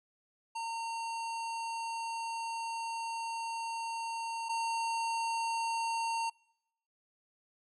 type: tone pair in turn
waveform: square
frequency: 915 / 915 Hz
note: A#5 / A#5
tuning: -32 / -32 cents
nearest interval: unison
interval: 0 cents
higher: neither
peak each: -36 / -32 dBFS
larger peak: second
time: 0.55-4.49 / 4.49-6.3 s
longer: first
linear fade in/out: 10 ms
effects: noise-tail reverb RT60 0.8 s tail -26 dB re dry + resampled to 24000 Hz